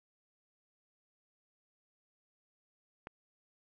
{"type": "click", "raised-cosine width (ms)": 0.5, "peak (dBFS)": -28, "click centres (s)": 3.071, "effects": []}